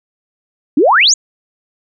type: exponential sweep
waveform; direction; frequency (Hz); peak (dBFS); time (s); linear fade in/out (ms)
sine; up; 257.2 to 7250; -6; 0.77-1.14; 5
effects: none